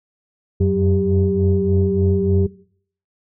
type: tone cluster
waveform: sine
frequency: 89.5 / 92.9 / 188.1 / 394.8 Hz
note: F2 / F#2 / F#3 / G4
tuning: +43 / +7 / +29 / +12 cents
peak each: -19 dBFS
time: 0.6-2.47 s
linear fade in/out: 10 ms
effects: noise-tail reverb RT60 0.6 s tail -21 dB re dry + tanh soft clip ceiling -5 dBFS